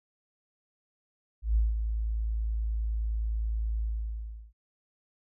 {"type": "tone with ADSR envelope", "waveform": "sine", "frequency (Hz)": 54.8, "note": "A1", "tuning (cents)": -6, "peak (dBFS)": -20, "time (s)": [1.42, 4.53], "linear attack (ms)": 140, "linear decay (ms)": 180, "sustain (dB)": -7, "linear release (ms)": 710, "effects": []}